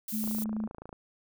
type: noise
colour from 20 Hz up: violet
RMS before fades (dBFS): -37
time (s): 0.08-0.44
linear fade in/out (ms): 2
type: tone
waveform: sine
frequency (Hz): 216.2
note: A3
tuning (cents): -30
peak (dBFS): -30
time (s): 0.12-0.68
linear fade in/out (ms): 20
type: click train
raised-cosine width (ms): 1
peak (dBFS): -29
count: 20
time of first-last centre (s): 0.24-0.928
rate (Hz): 27.6
effects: none